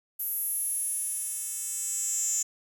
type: tone with high-pass filter sweep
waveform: 10% pulse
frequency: 440 Hz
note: A4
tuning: in tune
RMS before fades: -31 dBFS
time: 0.19-2.43 s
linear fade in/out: 10 ms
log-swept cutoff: 12000 to 7100 Hz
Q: 9
effects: none